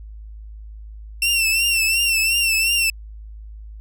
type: tone with vibrato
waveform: sawtooth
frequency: 2700 Hz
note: E7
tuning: 41 cents sharp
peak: -13 dBFS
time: 1.22-2.9 s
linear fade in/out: 2 ms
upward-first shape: triangle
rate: 2.8 Hz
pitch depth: 73 cents each way
effects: added 53 Hz sine -34 dBFS peak until 3.8 s